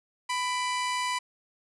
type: tone pair together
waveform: sawtooth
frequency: 995.4 / 2349 Hz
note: B5 / D7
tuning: +13 / 0 cents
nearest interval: octave + minor third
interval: 1487 cents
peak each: -24 / -33 dBFS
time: 0.29-1.19 s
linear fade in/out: 10 ms
effects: resampled to 24000 Hz